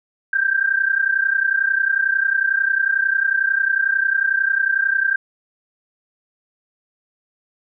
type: tone pair together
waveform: sine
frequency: 1568 / 1599.1 Hz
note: G6 / G6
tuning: 0 / +34 cents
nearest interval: unison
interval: 34 cents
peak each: -18 / -19 dBFS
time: 0.33-5.16 s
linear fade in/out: 5 ms
effects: none